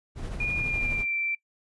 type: noise with tremolo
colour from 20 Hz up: brown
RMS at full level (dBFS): -31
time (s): 0.15-1.06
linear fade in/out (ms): 50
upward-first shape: triangle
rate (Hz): 12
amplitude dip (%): 50
type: tone with pitch glide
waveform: sine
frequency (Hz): 2431 to 2344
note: D#7 to D7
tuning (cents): -41 to -4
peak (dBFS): -26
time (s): 0.4-1.35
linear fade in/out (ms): 5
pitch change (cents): -63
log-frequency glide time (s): 0.54-1.15
effects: noise-tail reverb RT60 0.1 s tail -23 dB re dry + resampled to 24000 Hz